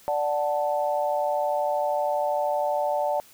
sine chord, D major, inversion none, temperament equal, 587.3 / 740 / 880 Hz, D5 / F#5 / A5, 0 / 0 / 0 cents, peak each -25 / -28 / -28 dBFS, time 0.08-3.2 s, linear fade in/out 0 ms, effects white hiss -53 dBFS RMS until 3.33 s

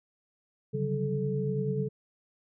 sine tone cluster, 138.2 / 147.6 / 180.2 / 190.4 / 433 Hz, C#3 / D3 / F#3 / F#3 / A4, -5 / +9 / -45 / +50 / -28 cents, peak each -31 / -38 / -40 / -34 / -32 dBFS, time 0.73-1.89 s, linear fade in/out 20 ms, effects none

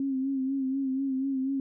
sine tone with vibrato, 267.9 Hz, C4, 41 cents sharp, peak -26 dBFS, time 0-1.6 s, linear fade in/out 2 ms, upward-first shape sine, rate 4.1 Hz, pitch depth 46 cents each way, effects none

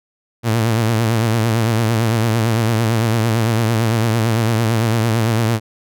sawtooth tone with vibrato, 113.3 Hz, A#2, 49 cents flat, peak -10 dBFS, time 0.43-5.6 s, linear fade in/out 50 ms, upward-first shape triangle, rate 8.9 Hz, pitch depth 93 cents each way, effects none

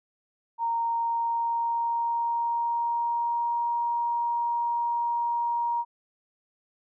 sine tone with pitch glide, 927 to 943.7 Hz, A#5 to A#5, -10 to +21 cents, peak -24 dBFS, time 0.58-5.85 s, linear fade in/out 50 ms, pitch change +31 cents, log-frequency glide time 0.76-3.69 s, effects none

